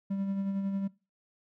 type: tone with tremolo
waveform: triangle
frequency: 196 Hz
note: G3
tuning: in tune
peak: -26 dBFS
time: 0.1-0.88 s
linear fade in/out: 10 ms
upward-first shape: sine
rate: 11 Hz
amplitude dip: 40%
effects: noise-tail reverb RT60 0.3 s tail -22 dB re dry